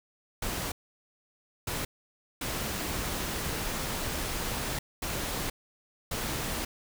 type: noise bursts at uneven times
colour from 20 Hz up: pink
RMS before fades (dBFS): -33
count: 5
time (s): 0.42-0.72 / 1.67-1.85 / 2.41-4.79 / 5.02-5.5 / 6.11-6.65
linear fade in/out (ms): 5
effects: none